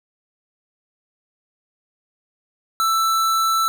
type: tone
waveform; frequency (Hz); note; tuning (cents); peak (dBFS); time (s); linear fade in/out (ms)
square; 1325; E6; +9; -17; 2.8-3.68; 0
effects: none